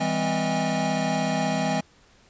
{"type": "tone cluster", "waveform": "square", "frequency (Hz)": [163.9, 200, 254.5, 637, 816], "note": ["E3", "G3", "C4", "D#5", "G#5"], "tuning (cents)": [-10, 35, -48, 41, -31], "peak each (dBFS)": -30, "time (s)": [0, 1.81], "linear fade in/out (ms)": 10, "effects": ["pink hiss -57 dBFS RMS until 2.29 s", "resampled to 16000 Hz"]}